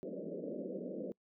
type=band-pass noise; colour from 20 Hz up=white; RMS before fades=-42 dBFS; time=0.03-1.12 s; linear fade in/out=0 ms; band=170 to 590 Hz; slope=96 dB/octave; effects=noise-tail reverb RT60 0.1 s tail -26 dB re dry